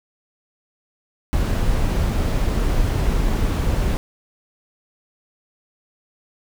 brown noise, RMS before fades -19 dBFS, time 1.33-3.97 s, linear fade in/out 0 ms, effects none

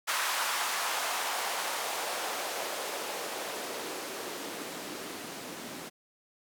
blue noise with band-pass filter sweep, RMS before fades -35 dBFS, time 0.07-5.9 s, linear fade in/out 20 ms, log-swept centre 1100 to 230 Hz, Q 1.5, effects none

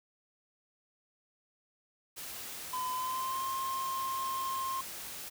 white noise, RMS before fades -43 dBFS, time 2.16-5.3 s, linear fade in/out 20 ms
triangle tone with pitch glide, 1013 to 1060.9 Hz, B5 to C6, +44 to +24 cents, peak -31 dBFS, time 2.73-4.81 s, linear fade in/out 5 ms, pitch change +80 cents, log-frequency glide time 2.93-3.42 s
effects none

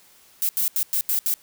violet noise bursts at uneven times, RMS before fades -22 dBFS, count 6, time 0.42-0.49 / 0.57-0.68 / 0.76-0.83 / 0.93-1.01 / 1.09-1.19 / 1.26-1.34 s, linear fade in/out 0 ms, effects white hiss -54 dBFS RMS until 1.42 s

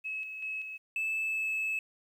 sine tone with tremolo, 2578 Hz, E7, 39 cents flat, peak -33 dBFS, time 0.04-0.78 s, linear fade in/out 20 ms, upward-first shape square, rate 2.6 Hz, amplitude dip 45%
triangle tone with pitch glide, 2622 to 2602 Hz, E7 to E7, -10 to -23 cents, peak -27 dBFS, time 0.96-1.79 s, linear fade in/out 2 ms, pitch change -13 cents, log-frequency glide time 1.23-1.49 s
effects tanh soft clip ceiling -25 dBFS + 11-bit

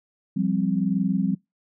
sine chord, F suspended second, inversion none, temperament equal, 174.61 / 196 / 261.6 Hz, F3 / G3 / C4, 0 / 0 / 0 cents, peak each -25 / -23 / -27 dBFS, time 0.36-1.35 s, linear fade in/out 10 ms, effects noise-tail reverb RT60 0.2 s tail -25 dB re dry

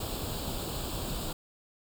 pink noise with comb filter, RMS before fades -35 dBFS, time 0-1.33 s, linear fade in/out 5 ms, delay 0.25 ms, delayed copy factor +0.75, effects none

